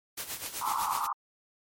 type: noise with tremolo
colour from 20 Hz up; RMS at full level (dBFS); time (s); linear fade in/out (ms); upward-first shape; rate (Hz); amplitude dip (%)
white; -35; 0.17-1.07; 10; sine; 8; 70
type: band-pass noise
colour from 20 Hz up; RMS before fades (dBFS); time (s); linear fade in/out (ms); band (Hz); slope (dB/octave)
pink; -31; 0.61-1.13; 5; 830 to 1300; 96
effects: MP3 64 kbps